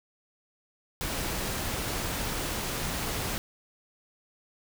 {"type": "noise", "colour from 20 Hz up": "pink", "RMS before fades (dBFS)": -32, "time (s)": [1.01, 3.38], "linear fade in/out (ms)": 0, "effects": []}